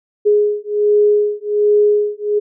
sine beating tone pair, 415.9 / 417.2 Hz, G#4 / G#4, +2 / +8 cents, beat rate 1.3 Hz, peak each -14 dBFS, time 0.25-2.4 s, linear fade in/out 20 ms, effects none

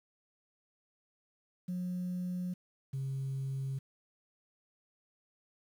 sine tone pair in turn, 180 / 134.85 Hz, F#3 / C#3, -47 / -47 cents, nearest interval perfect fourth, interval 500 cents, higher first, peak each -32 / -32 dBFS, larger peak neither, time 1.68-2.54 / 2.93-3.79 s, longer neither, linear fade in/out 10 ms, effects tanh soft clip ceiling -31 dBFS + 10-bit

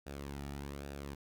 sawtooth tone with flanger, 70.4 Hz, C#2, 27 cents sharp, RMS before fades -44 dBFS, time 0.06-1.15 s, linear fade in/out 10 ms, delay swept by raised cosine 0.94 to 1.94 ms, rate 1.2 Hz, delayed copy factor -0.55, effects none

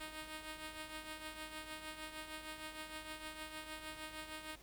5% pulse tone with tremolo, 311.1 Hz, D#4, in tune, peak -32 dBFS, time 0-4.56 s, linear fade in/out 10 ms, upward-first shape triangle, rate 6.5 Hz, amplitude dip 65%, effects added 50 Hz sine -61 dBFS peak until 4.62 s + pink hiss -62 dBFS RMS until 4.62 s

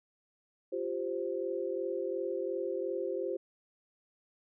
sine chord, F suspended second, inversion none, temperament equal, 349.2 / 392 / 523.3 Hz, F4 / G4 / C5, 0 / 0 / 0 cents, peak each -37 / -36 / -36 dBFS, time 0.72-3.37 s, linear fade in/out 10 ms, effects none

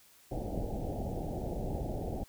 pink low-pass noise, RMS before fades -36 dBFS, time 0.31-2.24 s, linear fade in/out 10 ms, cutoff 820 Hz, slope 96 dB/octave, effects white hiss -61 dBFS RMS until 2.28 s

